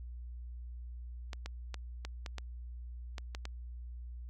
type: clicks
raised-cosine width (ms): 0.2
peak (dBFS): -24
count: 9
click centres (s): 1.332 / 1.46 / 1.743 / 2.05 / 2.262 / 2.383 / 3.182 / 3.349 / 3.454
effects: added 60 Hz sine -42 dBFS peak until 4.29 s